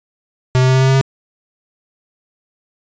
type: tone with pitch steps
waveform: square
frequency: 128.2 / 129.24 / 130.29 / 131.35 / 132.41 / 133.49 / 134.57 Hz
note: C3 / C3 / C3 / C3 / C3 / C3 / C3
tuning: -35 / -21 / -7 / +7 / +21 / +35 / +49 cents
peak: -10 dBFS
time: 0.55-1.012 s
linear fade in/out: 0 ms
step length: 66 ms
effects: resampled to 16000 Hz